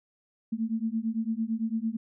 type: beating tone pair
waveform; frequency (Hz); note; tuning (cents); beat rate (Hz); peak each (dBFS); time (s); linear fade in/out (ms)
sine; 220 / 228.9; A3 / A#3; 0 / -31; 8.9; -30; 0.52-1.97; 10
effects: none